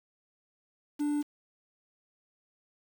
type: tone with quantisation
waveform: triangle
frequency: 293.7 Hz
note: D4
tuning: in tune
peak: -25 dBFS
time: 0.99-1.23 s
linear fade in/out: 20 ms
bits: 8
effects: none